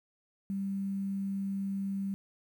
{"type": "tone with quantisation", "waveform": "sine", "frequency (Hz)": 196, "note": "G3", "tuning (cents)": 0, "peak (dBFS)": -31, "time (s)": [0.5, 2.14], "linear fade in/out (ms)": 0, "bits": 10, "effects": []}